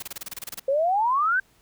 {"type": "noise bursts", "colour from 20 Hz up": "white", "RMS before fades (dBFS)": -34, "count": 12, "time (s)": [0, 0.597], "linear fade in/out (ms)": 5, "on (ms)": 25, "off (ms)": 27}
{"type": "exponential sweep", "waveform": "sine", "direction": "up", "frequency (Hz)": [523.3, 1585], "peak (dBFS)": -19, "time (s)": [0.68, 1.4], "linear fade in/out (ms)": 5}
{"effects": ["pink hiss -61 dBFS RMS until 1.61 s"]}